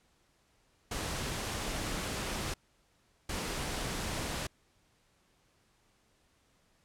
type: noise bursts at uneven times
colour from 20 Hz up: pink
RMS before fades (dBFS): -36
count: 2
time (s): 0.91-2.54 / 3.29-4.47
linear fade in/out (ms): 5
effects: pink hiss -70 dBFS RMS until 6.84 s + low-pass 10000 Hz 12 dB/octave